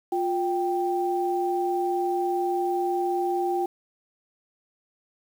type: tone pair together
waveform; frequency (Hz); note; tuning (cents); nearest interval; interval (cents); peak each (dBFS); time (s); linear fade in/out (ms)
sine; 353.2 / 784; F4 / G5; +20 / 0; octave + major second; 1380; -25 / -26; 0.12-3.66; 5
effects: 8-bit